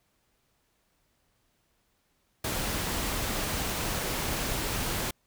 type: noise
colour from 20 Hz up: pink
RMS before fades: -31 dBFS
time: 2.44-5.11 s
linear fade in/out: 5 ms
effects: pink hiss -72 dBFS RMS until 5.26 s